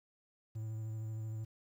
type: tone with vibrato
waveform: triangle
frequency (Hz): 110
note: A2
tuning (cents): 0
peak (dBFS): -36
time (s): 0.55-1.45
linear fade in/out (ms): 10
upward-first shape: sine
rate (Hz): 13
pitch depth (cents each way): 20
effects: 11-bit